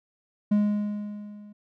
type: tone with level ramp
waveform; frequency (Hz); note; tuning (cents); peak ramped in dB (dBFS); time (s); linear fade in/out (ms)
triangle; 207.7; G#3; 0; -15 to -42; 0.51-1.53; 10
effects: none

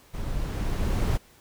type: noise with level ramp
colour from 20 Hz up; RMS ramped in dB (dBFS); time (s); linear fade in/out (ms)
brown; -32 to -22; 0.13-1.18; 20
effects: pink hiss -56 dBFS RMS until 1.4 s

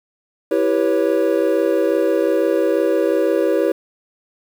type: chord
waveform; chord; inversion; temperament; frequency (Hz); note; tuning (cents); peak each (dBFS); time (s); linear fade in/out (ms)
triangle; C# half-diminished seventh; first; equal with one note detuned; 329.6 / 392 / 488.5 / 554.4; E4 / G4 / B4 / C#5; 0 / 0 / -19 / 0; -18; 0.51-3.72; 5
effects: 7-bit

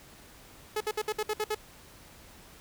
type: tone bursts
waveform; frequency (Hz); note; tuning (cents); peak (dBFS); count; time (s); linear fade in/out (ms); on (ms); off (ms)
sawtooth; 427.2; G#4; +49; -24; 8; 0.76-1.548; 5; 46; 60
effects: pink hiss -53 dBFS RMS until 2.6 s

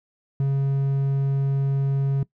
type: tone with hard clipping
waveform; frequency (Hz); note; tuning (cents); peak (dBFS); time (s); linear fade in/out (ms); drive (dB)
triangle; 137.6; C#3; -12; -20; 0.4-2.23; 2; 6
effects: noise-tail reverb RT60 0.1 s tail -20 dB re dry

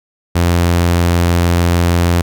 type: tone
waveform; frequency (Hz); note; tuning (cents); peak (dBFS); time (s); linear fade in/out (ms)
sawtooth; 86.4; F2; -18; -6; 0.35-2.22; 10
effects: none

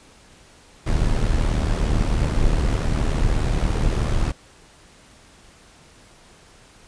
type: noise with amplitude modulation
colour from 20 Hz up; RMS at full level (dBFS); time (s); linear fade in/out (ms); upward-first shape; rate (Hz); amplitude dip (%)
brown; -17; 0.86-4.32; 10; sine; 76.7; 60
effects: pink hiss -50 dBFS RMS until 6.87 s + resampled to 22050 Hz

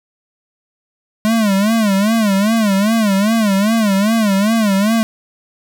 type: tone with vibrato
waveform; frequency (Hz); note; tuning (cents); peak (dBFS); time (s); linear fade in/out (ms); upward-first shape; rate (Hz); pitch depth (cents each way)
square; 210; G#3; +19; -12; 1.25-5.03; 0; sine; 2.5; 150
effects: none

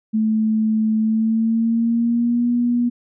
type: tone with pitch glide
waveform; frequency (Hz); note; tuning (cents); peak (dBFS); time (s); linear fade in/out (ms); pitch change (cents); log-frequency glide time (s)
sine; 218.4 to 240.9; A3 to B3; -13 to -43; -15; 0.13-2.9; 20; +170; 0.99-2.49
effects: none

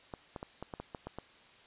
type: clicks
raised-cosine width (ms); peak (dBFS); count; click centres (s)
1; -26; 9; 0.138 / 0.362 / 0.429 / 0.626 / 0.738 / 0.8 / 0.948 / 1.07 / 1.186
effects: white hiss -59 dBFS RMS until 1.66 s + resampled to 8000 Hz

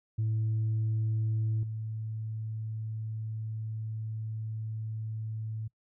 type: tone with level steps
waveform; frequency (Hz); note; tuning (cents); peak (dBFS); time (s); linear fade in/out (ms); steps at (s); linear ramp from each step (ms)
sine; 110; A2; 0; -25 / -33; 0.18-5.68; 10; 1.63; 2
effects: noise-tail reverb RT60 0.1 s tail -24 dB re dry + tanh soft clip ceiling -24 dBFS

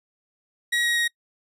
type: tone with pitch steps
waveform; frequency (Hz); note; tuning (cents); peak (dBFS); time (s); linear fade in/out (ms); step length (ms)
30% pulse; 1905 / 1894 / 1883.1; A#6 / A#6 / A#6; +37 / +27 / +17; -18; 0.72-1.08; 10; 120
effects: noise-tail reverb RT60 0.1 s tail -25 dB re dry + low-pass 12000 Hz 12 dB/octave

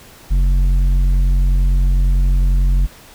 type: tone with tanh clipping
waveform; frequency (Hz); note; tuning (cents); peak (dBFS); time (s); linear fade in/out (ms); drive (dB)
triangle; 45.57; F#1; -26; -12; 0.3-2.87; 20; 12
effects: pink hiss -42 dBFS RMS until 3.14 s

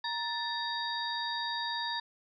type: harmonic tone with a mistuned harmonic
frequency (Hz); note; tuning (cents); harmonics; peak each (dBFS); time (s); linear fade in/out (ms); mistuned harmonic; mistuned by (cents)
939; A#5; +12; 1 / 2 / 4 / 5; -36 / -38 / -37 / -40; 0.04-2; 5; 2; -110
effects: none

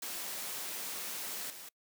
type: noise with level steps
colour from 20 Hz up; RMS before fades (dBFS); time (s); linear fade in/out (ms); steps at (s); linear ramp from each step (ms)
white; -40 / -48; 0.02-1.69; 5; 1.5; 2
effects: noise-tail reverb RT60 0.1 s tail -25 dB re dry + high-pass 200 Hz 12 dB/octave

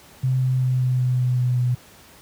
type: tone with pitch steps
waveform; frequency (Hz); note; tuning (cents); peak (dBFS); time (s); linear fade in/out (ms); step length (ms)
sine; 129.5 / 128.68 / 127.86 / 127.05 / 126.25 / 125.45 / 124.66 / 123.87; C3 / C3 / C3 / B2 / B2 / B2 / B2 / B2; -17 / -28 / -40 / +49 / +39 / +28 / +17 / +6; -17; 0.23-1.75; 10; 190
effects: pink hiss -48 dBFS RMS until 2.21 s + high-pass 60 Hz 12 dB/octave

